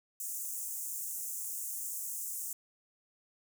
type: high-pass noise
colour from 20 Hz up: pink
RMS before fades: -39 dBFS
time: 0.2-2.53 s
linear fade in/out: 2 ms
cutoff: 6700 Hz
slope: 48 dB/octave
effects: none